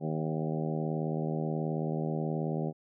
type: harmonic tone with a mistuned harmonic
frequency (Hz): 78.6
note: D#2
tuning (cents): +18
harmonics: 2 / 3 / 4 / 5 / 6 / 7 / 8 / 9 / 10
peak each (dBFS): -32 / -37 / -40 / -38 / -43 / -41 / -45 / -45 / -46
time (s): 0-2.73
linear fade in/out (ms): 50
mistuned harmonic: 9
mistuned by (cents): +19
effects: none